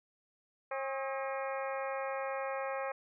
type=harmonic tone with a mistuned harmonic; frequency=269.8 Hz; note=C#4; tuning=47 cents flat; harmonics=2 / 3 / 4 / 5 / 6 / 7 / 8 / 9; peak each=-37 / -41 / -43 / -45 / -47 / -48 / -49 / -50 dBFS; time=0.71-2.92 s; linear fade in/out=5 ms; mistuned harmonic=5; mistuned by=-82 cents; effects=none